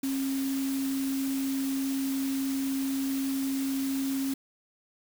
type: tone in noise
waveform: sine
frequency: 270 Hz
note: C#4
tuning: 45 cents flat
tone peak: -27 dBFS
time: 0.03-4.34 s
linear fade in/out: 5 ms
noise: white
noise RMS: -40 dBFS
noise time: 0.03-4.34 s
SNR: +10 dB
effects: none